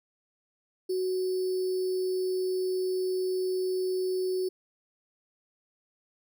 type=tone with sample-and-hold; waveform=sine; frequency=371.3 Hz; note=F#4; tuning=6 cents sharp; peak=-26 dBFS; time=0.89-4.49 s; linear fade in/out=10 ms; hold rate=4900 Hz; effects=none